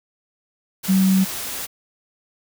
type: tone in noise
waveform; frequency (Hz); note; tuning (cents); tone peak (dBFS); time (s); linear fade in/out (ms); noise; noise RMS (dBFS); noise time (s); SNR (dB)
sine; 190.3; F#3; +49; -13; 0.88-1.25; 20; white; -29; 0.83-1.67; +13
effects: none